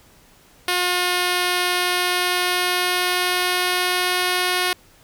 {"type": "tone with pitch glide", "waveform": "5% pulse", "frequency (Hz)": [358.7, 362.2], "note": ["F4", "F#4"], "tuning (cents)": [46, -37], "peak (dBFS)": -7, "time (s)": [0.68, 4.73], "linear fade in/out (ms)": 2, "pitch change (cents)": 17, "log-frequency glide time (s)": [1.76, 4.43], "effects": ["pink hiss -52 dBFS RMS until 5.03 s"]}